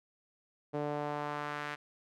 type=tone with band-pass filter sweep; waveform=sawtooth; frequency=147.3 Hz; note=D3; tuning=6 cents sharp; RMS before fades=-37 dBFS; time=0.73-1.76 s; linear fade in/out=20 ms; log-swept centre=500 to 1800 Hz; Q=1.4; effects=none